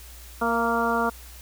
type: harmonic tone with a mistuned harmonic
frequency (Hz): 232.6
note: A#3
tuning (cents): -4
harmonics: 1 / 2 / 3 / 4 / 5 / 6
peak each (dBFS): -28 / -28 / -28 / -28 / -28 / -28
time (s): 0.41-1.1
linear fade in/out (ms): 10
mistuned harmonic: 3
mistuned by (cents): -20
effects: added 60 Hz sine -43 dBFS peak until 1.41 s + white hiss -47 dBFS RMS until 1.41 s